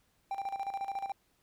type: tone with tremolo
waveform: triangle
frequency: 788 Hz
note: G5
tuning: 9 cents sharp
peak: -30 dBFS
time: 0.31-1.12 s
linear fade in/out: 2 ms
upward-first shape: square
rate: 14 Hz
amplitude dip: 70%
effects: pink hiss -72 dBFS RMS until 1.42 s